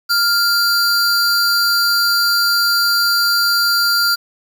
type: tone pair together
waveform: square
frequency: 1396.9 / 4699 Hz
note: F6 / D8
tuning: 0 / 0 cents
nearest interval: octave + major sixth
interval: 2100 cents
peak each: -16 dBFS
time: 0.09-4.16 s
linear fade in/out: 20 ms
effects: 7-bit